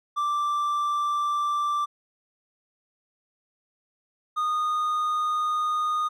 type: tone pair in turn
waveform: triangle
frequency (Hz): 1174.7 / 1230.8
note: D6 / D#6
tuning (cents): 0 / -19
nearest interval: minor second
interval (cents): 81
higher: second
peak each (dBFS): -21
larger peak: neither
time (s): 0.16-1.86 / 4.36-6.09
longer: second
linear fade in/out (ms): 20
effects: none